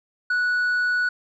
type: tone with tanh clipping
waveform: sine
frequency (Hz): 1473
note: F#6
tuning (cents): -8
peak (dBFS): -20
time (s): 0.3-1.09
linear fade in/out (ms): 5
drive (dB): 3
effects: none